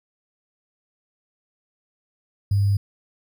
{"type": "tone with sample-and-hold", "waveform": "sine", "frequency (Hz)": 100, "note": "G2", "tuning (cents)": 35, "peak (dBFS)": -16, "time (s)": [2.51, 2.77], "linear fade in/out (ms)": 5, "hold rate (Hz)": 4900, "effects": []}